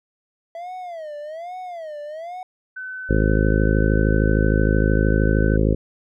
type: tone with vibrato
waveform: triangle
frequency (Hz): 659.3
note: E5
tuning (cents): 0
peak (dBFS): -28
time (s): 0.55-2.43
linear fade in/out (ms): 2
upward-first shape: sine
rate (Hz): 1.2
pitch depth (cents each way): 200
type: tone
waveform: sine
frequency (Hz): 1515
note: F#6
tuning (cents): +40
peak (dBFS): -29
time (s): 2.76-5.57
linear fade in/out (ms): 10
type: harmonic tone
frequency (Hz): 53.1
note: G#1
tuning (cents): +39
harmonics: 1 / 2 / 3 / 4 / 5 / 6 / 7 / 8 / 9 / 10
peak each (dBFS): -19 / -22 / -24 / -25 / -26 / -27 / -27 / -28 / -29 / -29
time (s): 3.09-5.75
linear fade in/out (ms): 10
effects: none